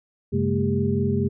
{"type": "tone cluster", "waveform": "sine", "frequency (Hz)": [95.6, 136.4, 204.3, 228.7, 399.8], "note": ["G2", "C#3", "G#3", "A#3", "G4"], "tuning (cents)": [-43, -28, -28, -33, 34], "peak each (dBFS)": -26, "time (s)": [0.32, 1.29], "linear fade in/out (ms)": 20, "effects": []}